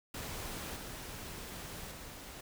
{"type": "noise with level steps", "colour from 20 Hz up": "pink", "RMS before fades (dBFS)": [-42, -45, -48], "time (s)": [0.14, 2.41], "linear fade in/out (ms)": 5, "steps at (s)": [0.76, 1.91], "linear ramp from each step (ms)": 5, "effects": []}